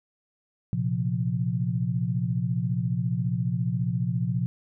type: chord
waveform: sine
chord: Bb suspended second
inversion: none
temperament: just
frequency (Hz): 116.54 / 131.11 / 174.81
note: Bb2 / C3 / F3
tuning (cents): 0 / +4 / +2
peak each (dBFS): -28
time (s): 0.73-4.46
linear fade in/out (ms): 0
effects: none